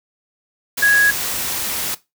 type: tone in noise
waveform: sine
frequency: 1661.2 Hz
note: G#6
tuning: in tune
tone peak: -10 dBFS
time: 0.82-1.11 s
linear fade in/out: 10 ms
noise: white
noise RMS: -23 dBFS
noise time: 0.77-1.95 s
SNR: +10 dB
effects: noise-tail reverb RT60 0.2 s tail -17 dB re dry